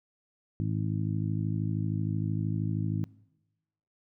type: harmonic tone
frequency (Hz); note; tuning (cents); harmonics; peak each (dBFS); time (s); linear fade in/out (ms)
53; G#1; +36; 2 / 3 / 4 / 5 / 6; -30 / -32 / -38 / -38 / -40; 0.6-3.04; 0
effects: noise-tail reverb RT60 1.0 s tail -22 dB re dry